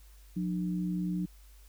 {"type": "tone pair together", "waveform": "sine", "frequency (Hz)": [179.5, 301.9], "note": ["F3", "D4"], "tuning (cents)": [48, 48], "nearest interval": "major sixth", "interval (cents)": 900, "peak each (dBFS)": [-30, -37], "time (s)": [0.36, 1.26], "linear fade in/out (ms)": 10, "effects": ["added 50 Hz sine -52 dBFS peak until 1.68 s", "white hiss -63 dBFS RMS until 1.68 s"]}